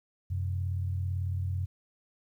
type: tone pair together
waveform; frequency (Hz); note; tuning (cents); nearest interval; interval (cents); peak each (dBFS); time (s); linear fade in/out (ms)
sine; 91.52 / 129.6; F#2 / C3; -18 / -16; tritone; 602; -29 / -38; 0.3-1.66; 10
effects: 11-bit